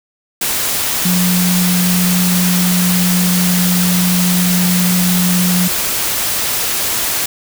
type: tone in noise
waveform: sine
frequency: 180 Hz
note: F#3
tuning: 47 cents flat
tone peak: -12 dBFS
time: 1.05-5.68 s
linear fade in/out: 5 ms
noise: white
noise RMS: -17 dBFS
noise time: 0.41-7.26 s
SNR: +2 dB
effects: none